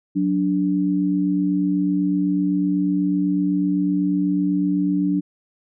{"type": "tone pair together", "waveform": "sine", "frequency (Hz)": [183.6, 291.6], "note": ["F#3", "D4"], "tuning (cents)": [-13, -12], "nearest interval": "minor sixth", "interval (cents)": 801, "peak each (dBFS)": [-21, -19], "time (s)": [0.15, 5.21], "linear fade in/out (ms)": 20, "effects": []}